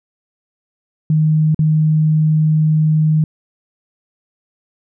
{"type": "tone with dropouts", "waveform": "sine", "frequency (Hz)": 155.4, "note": "D#3", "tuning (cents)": -2, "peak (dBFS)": -10, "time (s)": [1.1, 3.24], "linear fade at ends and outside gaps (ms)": 2, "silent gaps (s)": [1.546, 1.591], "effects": []}